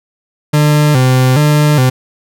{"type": "tone with vibrato", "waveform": "40% pulse", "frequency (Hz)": 138.59, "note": "C#3", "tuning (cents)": 0, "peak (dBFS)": -6, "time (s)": [0.53, 1.9], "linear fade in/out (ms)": 10, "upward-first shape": "square", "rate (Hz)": 1.2, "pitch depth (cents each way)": 130, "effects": []}